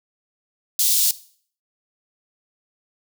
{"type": "high-pass noise", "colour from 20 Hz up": "white", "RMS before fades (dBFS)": -18, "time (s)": [0.79, 1.11], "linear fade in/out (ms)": 2, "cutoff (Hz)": 3700, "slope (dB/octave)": 24, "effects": ["noise-tail reverb RT60 0.5 s tail -17 dB re dry"]}